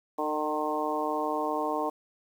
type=harmonic tone with a mistuned harmonic; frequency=152.4 Hz; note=D#3; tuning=36 cents flat; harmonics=2 / 3 / 4 / 5 / 6 / 7; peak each=-34 / -34 / -34 / -34 / -34 / -34 dBFS; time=0.18-1.9 s; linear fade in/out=10 ms; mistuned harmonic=3; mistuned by=-17 cents; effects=9-bit